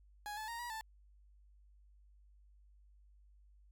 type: tone with pitch steps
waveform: 30% pulse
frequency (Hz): 831 / 866 / 932 / 962 / 883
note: G#5 / A5 / A#5 / B5 / A5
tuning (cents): +1 / -28 / -1 / -46 / +6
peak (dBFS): -39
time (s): 0.26-0.81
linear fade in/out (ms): 0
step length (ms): 110
effects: added 50 Hz sine -61 dBFS peak until 3.71 s